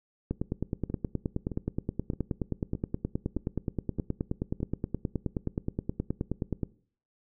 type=two click trains; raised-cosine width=3 ms; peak=-16 / -22 dBFS; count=61 / 7; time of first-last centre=0.31-6.632 / 0.9-4.604 s; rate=9.49 / 1.62 Hz; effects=noise-tail reverb RT60 0.5 s tail -21 dB re dry